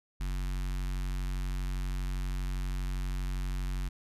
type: tone with notch filter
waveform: square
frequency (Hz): 46.25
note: F#1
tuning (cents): 0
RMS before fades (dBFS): -33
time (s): 0.2-3.89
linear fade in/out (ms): 10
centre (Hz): 520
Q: 0.57
effects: resampled to 32000 Hz